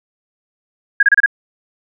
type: tone bursts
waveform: sine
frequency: 1637 Hz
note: G#6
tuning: 25 cents flat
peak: -6 dBFS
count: 5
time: 1-1.261 s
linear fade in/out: 5 ms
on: 29 ms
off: 29 ms
effects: none